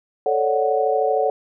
sine chord, D major seventh, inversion second, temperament equal, 440 / 554.4 / 587.3 / 740 Hz, A4 / C#5 / D5 / F#5, 0 / 0 / 0 / 0 cents, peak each -21 / -22 / -26 / -21 dBFS, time 0.26-1.3 s, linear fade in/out 2 ms, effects none

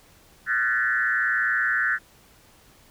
sine tone with frequency modulation, 1627 Hz, G#6, 36 cents flat, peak -20 dBFS, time 0.46-1.99 s, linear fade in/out 50 ms, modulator 121 Hz, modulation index 1.9, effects pink hiss -55 dBFS RMS until 2.9 s

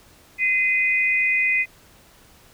sine tone pair together, 2048 / 2483 Hz, C7 / D#7, -38 / -4 cents, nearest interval minor third, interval 334 cents, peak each -20 dBFS, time 0.38-1.66 s, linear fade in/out 50 ms, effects pink hiss -52 dBFS RMS until 2.53 s

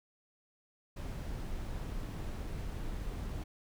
brown noise, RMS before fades -39 dBFS, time 0.96-3.44 s, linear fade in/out 10 ms, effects none

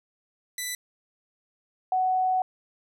10% pulse / sine tone pair in turn, 1988 / 744.7 Hz, B6 / F#5, +11 / +11 cents, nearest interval octave + perfect fourth, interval 1700 cents, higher first, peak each -21 dBFS, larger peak neither, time 0.58-0.75 / 1.92-2.42 s, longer second, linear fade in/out 2 ms, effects none

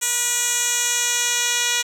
10% pulse tone with band-pass filter sweep, 483 Hz, B4, 39 cents flat, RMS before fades -21 dBFS, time 0.01-1.83 s, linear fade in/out 20 ms, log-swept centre 8000 to 5100 Hz, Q 1.8, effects 7-bit

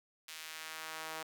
sawtooth tone with high-pass filter sweep, 159 Hz, D#3, 38 cents sharp, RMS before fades -45 dBFS, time 0.28-1.23 s, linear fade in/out 5 ms, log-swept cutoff 2700 to 750 Hz, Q 0.87, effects none

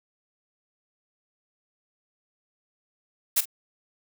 blue noise with echo, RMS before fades -21 dBFS, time 3.36-3.41 s, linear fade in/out 10 ms, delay 46 ms, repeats 1, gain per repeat -15 dB, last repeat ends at 3.456 s, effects none

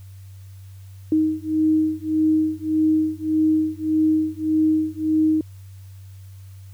sine beating tone pair, 311.9 / 313.6 Hz, D#4 / D#4, +4 / +14 cents, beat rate 1.7 Hz, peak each -20 dBFS, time 1.12-5.41 s, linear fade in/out 2 ms, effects added 96 Hz sine -38 dBFS peak until 6.73 s + white hiss -57 dBFS RMS until 6.73 s

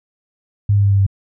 sine tone with pitch steps, 102 / 100.94 / 99.9 / 98.87 / 97.84 Hz, G#2 / G#2 / G2 / G2 / G2, -31 / -49 / +33 / +15 / -3 cents, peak -10 dBFS, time 0.69-1.065 s, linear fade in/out 5 ms, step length 75 ms, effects none

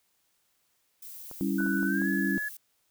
violet noise, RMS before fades -44 dBFS, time 1.02-2.57 s, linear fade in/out 5 ms
clicks, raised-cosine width 1 ms, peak -31 dBFS, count 5, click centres 1.313 / 1.605 / 1.664 / 1.83 / 2.018 s
sine chord, C# diminished, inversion second, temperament equal, 196 / 277.2 / 329.6 Hz, G3 / C#4 / E4, 0 / 0 / 0 cents, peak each -29 / -30 / -32 dBFS, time 1.41-2.38 s, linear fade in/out 0 ms
sine tone with pitch glide, 1489 to 1700.6 Hz, F#6 to G#6, +11 to +41 cents, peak -30 dBFS, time 1.58-2.49 s, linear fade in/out 10 ms, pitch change +230 cents, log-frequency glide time 1.85-2.08 s
effects white hiss -72 dBFS RMS until 2.9 s

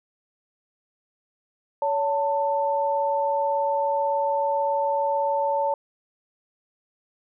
sine tone pair together, 564 / 890.9 Hz, C#5 / A5, +30 / +21 cents, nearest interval minor sixth, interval 791 cents, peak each -24 / -23 dBFS, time 1.82-5.74 s, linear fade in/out 2 ms, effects none

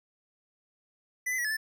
square tone with pitch steps, 1993 / 2028 / 1926 / 1724 / 1761 Hz, B6 / B6 / B6 / A6 / A6, +15 / +45 / -44 / -36 / +1 cents, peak -29 dBFS, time 1.26-1.57 s, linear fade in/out 10 ms, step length 62 ms, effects none

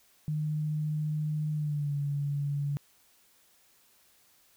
sine tone with pitch glide, 152.4 to 143.02 Hz, D#3 to D3, -36 to -46 cents, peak -28 dBFS, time 0.28-2.77 s, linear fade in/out 0 ms, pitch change -110 cents, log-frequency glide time 1.53-1.95 s, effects white hiss -64 dBFS RMS until 4.56 s

